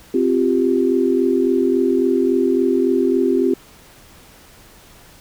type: chord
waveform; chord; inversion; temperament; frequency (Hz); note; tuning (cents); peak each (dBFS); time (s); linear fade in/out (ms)
sine; C suspended fourth; none; just; 261.6 / 348.8 / 392.4; C4 / F4 / G4; 0 / -2 / +2; -18; 0.14-3.54; 5
effects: pink hiss -46 dBFS RMS until 5.2 s